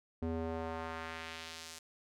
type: tone with band-pass filter sweep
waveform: square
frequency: 81.6 Hz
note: E2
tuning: 17 cents flat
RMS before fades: -41 dBFS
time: 0.22-1.79 s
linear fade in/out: 5 ms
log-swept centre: 290 to 7200 Hz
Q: 0.98
effects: none